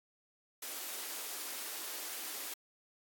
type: high-pass noise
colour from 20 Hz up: white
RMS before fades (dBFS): -42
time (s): 0.62-2.54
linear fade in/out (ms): 5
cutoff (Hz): 260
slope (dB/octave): 48
effects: AAC 64 kbps